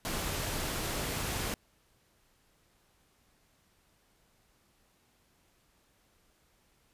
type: noise with amplitude modulation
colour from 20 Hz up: pink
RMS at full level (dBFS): -33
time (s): 0.05-1.54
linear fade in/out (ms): 0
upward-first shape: sine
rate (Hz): 289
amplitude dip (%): 35
effects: pink hiss -69 dBFS RMS until 6.93 s + resampled to 32000 Hz